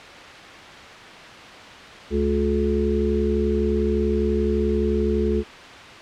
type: harmonic tone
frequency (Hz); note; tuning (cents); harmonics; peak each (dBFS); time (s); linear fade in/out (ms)
71.7; D2; -41; 1 / 3 / 5 / 6; -24 / -24 / -24 / -24; 2.1-5.44; 50
effects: white hiss -39 dBFS RMS until 6.01 s + low-pass 3000 Hz 12 dB/octave